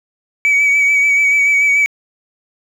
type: tone with vibrato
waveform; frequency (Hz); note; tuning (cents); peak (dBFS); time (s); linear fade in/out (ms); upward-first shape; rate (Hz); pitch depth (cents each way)
sine; 2276; C#7; +45; -7; 0.45-1.86; 0; sine; 6.9; 28
effects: tanh soft clip ceiling -8 dBFS + 7-bit